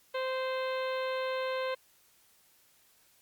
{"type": "harmonic tone", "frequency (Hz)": 520, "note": "C5", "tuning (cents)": -11, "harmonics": [1, 2, 3, 4, 5, 6, 7, 8], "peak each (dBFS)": [-32, -38, -42, -44, -46, -48, -49, -50], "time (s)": [0.14, 1.75], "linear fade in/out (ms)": 10, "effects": ["white hiss -65 dBFS RMS until 3.21 s", "Opus 48 kbps"]}